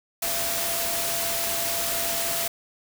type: tone in noise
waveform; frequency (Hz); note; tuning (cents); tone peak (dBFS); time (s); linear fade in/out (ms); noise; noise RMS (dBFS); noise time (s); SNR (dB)
sine; 675; E5; +41; -33; 0.22-2.48; 5; white; -27; 0.22-2.48; -9
effects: none